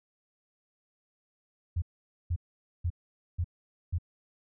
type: tone bursts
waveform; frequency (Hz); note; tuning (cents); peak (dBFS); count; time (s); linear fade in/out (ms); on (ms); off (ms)
sine; 86.3; F2; -20; -26; 5; 1.76-3.985; 10; 61; 480
effects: none